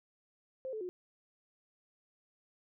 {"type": "tone with pitch steps", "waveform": "sine", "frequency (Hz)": [523.3, 435, 361.6], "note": ["C5", "A4", "F#4"], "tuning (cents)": [0, -20, -40], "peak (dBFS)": -37, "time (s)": [0.65, 0.89], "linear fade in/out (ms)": 0, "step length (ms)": 80, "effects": []}